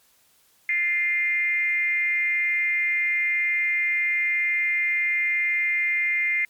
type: tone with frequency modulation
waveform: sine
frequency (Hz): 2093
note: C7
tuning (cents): 0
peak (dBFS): -20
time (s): 0.69-6.45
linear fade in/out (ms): 2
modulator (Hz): 337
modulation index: 0.5
effects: white hiss -61 dBFS RMS until 6.49 s + MP3 96 kbps